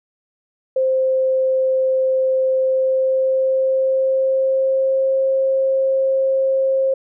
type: tone with pitch glide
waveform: sine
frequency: 523.3 to 533.4 Hz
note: C5 to C5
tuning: 0 to +33 cents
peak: -14 dBFS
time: 0.76-6.94 s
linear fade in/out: 5 ms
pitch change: +33 cents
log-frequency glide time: 2.58-5.2 s
effects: none